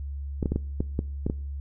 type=clicks; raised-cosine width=3 ms; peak=-13 dBFS; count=8; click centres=0.428 / 0.458 / 0.52 / 0.56 / 0.805 / 0.991 / 1.265 / 1.299 s; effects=noise-tail reverb RT60 0.5 s tail -22 dB re dry + added 70 Hz sine -31 dBFS peak until 1.6 s